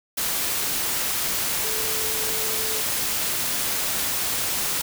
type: tone in noise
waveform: sine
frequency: 438.6 Hz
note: A4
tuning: 6 cents flat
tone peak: -34 dBFS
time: 1.64-2.81 s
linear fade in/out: 10 ms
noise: white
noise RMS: -25 dBFS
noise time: 0.17-4.82 s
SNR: -12 dB
effects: none